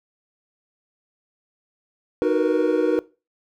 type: chord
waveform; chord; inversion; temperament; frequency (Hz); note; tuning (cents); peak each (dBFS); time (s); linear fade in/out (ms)
triangle; B major seventh; first; equal with one note detuned; 311.1 / 370 / 466.2 / 487.1; D#4 / F#4 / A#4 / B4; 0 / 0 / 0 / -24; -21; 2.22-2.99; 0
effects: noise-tail reverb RT60 0.3 s tail -20 dB re dry